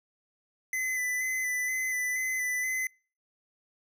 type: tone with vibrato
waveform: square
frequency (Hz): 2015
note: B6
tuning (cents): +34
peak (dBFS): -29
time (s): 0.73-2.87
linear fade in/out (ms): 2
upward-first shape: square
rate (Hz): 2.1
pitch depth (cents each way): 18
effects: noise-tail reverb RT60 0.4 s tail -26 dB re dry